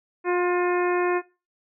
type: harmonic tone with a mistuned harmonic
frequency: 356.1 Hz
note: F4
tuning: 34 cents sharp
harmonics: 1 / 2 / 3 / 4 / 5 / 6 / 7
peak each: -21 / -30 / -29 / -34 / -33 / -37 / -37 dBFS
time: 0.24-1.22 s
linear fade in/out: 50 ms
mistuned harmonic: 3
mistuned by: -16 cents
effects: noise-tail reverb RT60 0.3 s tail -20 dB re dry